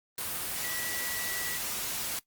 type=tone in noise; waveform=sine; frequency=1948 Hz; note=B6; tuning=24 cents flat; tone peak=-38 dBFS; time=0.64-1.57 s; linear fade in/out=2 ms; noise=white; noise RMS=-34 dBFS; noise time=0.18-2.19 s; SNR=-7 dB; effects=noise-tail reverb RT60 0.1 s tail -18 dB re dry + Opus 32 kbps